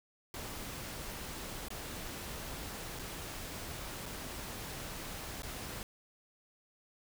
pink noise with dropouts, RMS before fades -43 dBFS, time 0.34-5.83 s, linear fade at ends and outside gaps 1 ms, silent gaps 1.684-1.704 / 2.99-2.994 / 4.057-4.061 / 5.421-5.432 s, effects none

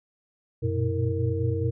sine tone cluster, 93 / 117.1 / 121.8 / 322.4 / 461.2 Hz, F#2 / A#2 / B2 / E4 / A#4, +9 / +8 / -24 / -38 / -19 cents, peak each -27 / -30 / -29 / -34 / -30 dBFS, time 0.62-1.71 s, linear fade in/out 20 ms, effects none

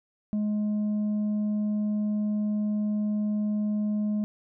sine tone with tanh clipping, 210 Hz, G#3, 19 cents sharp, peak -25 dBFS, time 0.33-4.24 s, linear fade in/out 0 ms, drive 3 dB, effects none

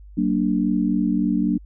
sine chord, Gb augmented, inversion none, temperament equal with one note detuned, 189.21 / 233.1 / 293.7 Hz, Gb3 / Bb3 / D4, +39 / 0 / 0 cents, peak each -22 dBFS, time 0.17-1.58 s, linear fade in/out 10 ms, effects added 50 Hz sine -40 dBFS peak until 1.65 s

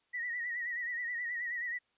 sine tone with vibrato, 1918 Hz, A#6, 49 cents sharp, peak -34 dBFS, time 0.13-1.79 s, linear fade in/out 20 ms, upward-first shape sine, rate 9.4 Hz, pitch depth 64 cents each way, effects white hiss -75 dBFS RMS until 1.97 s + resampled to 8000 Hz

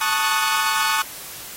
sawtooth chord, D# half-diminished seventh, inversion second, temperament equal, 880 / 1108.7 / 1244.5 / 1480 Hz, A5 / C#6 / D#6 / F#6, 0 / 0 / 0 / 0 cents, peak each -21 dBFS, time 0.01-1.02 s, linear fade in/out 2 ms, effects white hiss -36 dBFS RMS until 1.56 s + AAC 48 kbps

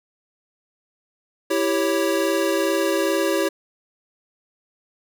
square chord, C# diminished, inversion first, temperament equal, 329.6 / 392 / 554.4 Hz, E4 / G4 / C#5, 0 / 0 / 0 cents, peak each -24 dBFS, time 1.5-3.49 s, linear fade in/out 10 ms, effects none

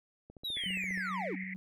click train, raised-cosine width 2 ms, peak -37 dBFS, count 11, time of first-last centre 0.3-0.976 s, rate 14.8 Hz
triangle linear sweep, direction down, 3951 to 221.6 Hz, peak -33 dBFS, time 0.44-1.36 s, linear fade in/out 10 ms
white band-pass noise, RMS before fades -43 dBFS, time 0.56-1.54 s, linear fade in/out 5 ms, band 1900 to 2200 Hz, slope 96 dB/octave
sine tone with tremolo, 187.7 Hz, F#3, 25 cents sharp, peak -38 dBFS, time 0.66-1.56 s, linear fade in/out 0 ms, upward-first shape square, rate 4.5 Hz, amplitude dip 30%
effects none

